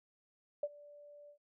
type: tone with ADSR envelope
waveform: sine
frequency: 584 Hz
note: D5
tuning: 10 cents flat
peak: -30 dBFS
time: 0.63-1.38 s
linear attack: 4 ms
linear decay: 43 ms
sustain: -23 dB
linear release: 89 ms
effects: none